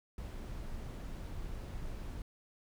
brown noise, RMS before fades -42 dBFS, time 0.18-2.22 s, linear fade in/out 2 ms, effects none

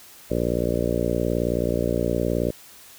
harmonic tone, 59 Hz, A#1, 22 cents sharp, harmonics 1 / 2 / 3 / 4 / 5 / 6 / 7 / 8 / 9 / 10, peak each -30 / -30 / -30 / -30 / -30 / -30 / -30 / -30 / -30 / -30 dBFS, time 0.3-2.51 s, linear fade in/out 10 ms, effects white hiss -47 dBFS RMS until 2.98 s

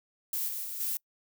violet noise with level steps, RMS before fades -32 / -36 / -38 / -32 dBFS, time 0.33-0.97 s, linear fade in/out 2 ms, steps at 0.48 / 0.64 / 0.8 s, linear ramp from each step 5 ms, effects noise-tail reverb RT60 0.1 s tail -26 dB re dry

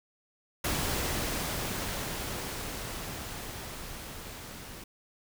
pink noise with level ramp, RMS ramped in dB -30 to -45 dBFS, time 0.64-4.84 s, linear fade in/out 5 ms, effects none

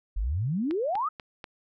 sine exponential sweep, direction up, 42 to 1318.5 Hz, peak -25 dBFS, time 0.16-1.09 s, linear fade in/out 10 ms
click train, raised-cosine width 0.3 ms, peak -23 dBFS, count 4, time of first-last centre 0.71-1.442 s, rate 4.1 Hz
effects none

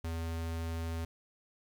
square tone, 82.41 Hz, E2, in tune, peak -35 dBFS, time 0.04-1.05 s, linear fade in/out 5 ms, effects 11-bit

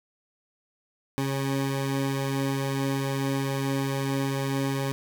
20% pulse tone pair together, 136.35 / 275 Hz, C#3 / C#4, -28 / -14 cents, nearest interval octave, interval 1214 cents, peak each -21 / -30 dBFS, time 1.18-4.92 s, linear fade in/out 0 ms, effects none

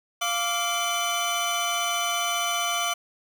25% pulse tone cluster, 696 / 1165 / 3013 Hz, F5 / D6 / F#7, -6 / -14 / +31 cents, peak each -25 dBFS, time 0.21-2.94 s, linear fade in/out 10 ms, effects none

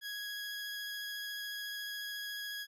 20% pulse tone with vibrato, 1661.2 Hz, G#6, in tune, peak -34 dBFS, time 0.01-2.67 s, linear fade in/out 50 ms, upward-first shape sine, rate 14 Hz, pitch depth 8 cents each way, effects none

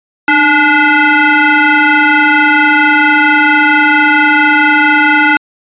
sine tone with frequency modulation, 302.2 Hz, D4, 50 cents sharp, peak -5 dBFS, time 0.28-5.37 s, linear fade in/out 2 ms, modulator 580 Hz, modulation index 3.7, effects resampled to 8000 Hz

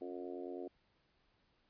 harmonic tone with a mistuned harmonic, 89.3 Hz, F2, 39 cents sharp, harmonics 3 / 4 / 5 / 6 / 7 / 8, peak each -48 / -45 / -49 / -54 / -53 / -55 dBFS, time 0.01-0.68 s, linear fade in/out 5 ms, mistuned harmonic 3, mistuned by +43 cents, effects pink hiss -75 dBFS RMS until 1.69 s + resampled to 11025 Hz

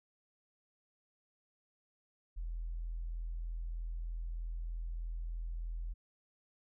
sine tone, 41.61 Hz, E1, 17 cents sharp, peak -36 dBFS, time 2.36-5.94 s, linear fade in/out 20 ms, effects tanh soft clip ceiling -32 dBFS

